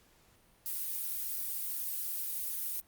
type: noise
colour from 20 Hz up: violet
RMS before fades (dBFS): -36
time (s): 0.66-2.8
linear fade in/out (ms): 0
effects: pink hiss -65 dBFS RMS until 2.87 s + Opus 48 kbps